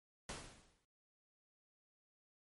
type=noise with exponential decay; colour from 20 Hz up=pink; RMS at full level=-43 dBFS; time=0.29-0.85 s; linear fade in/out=2 ms; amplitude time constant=120 ms; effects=MP3 48 kbps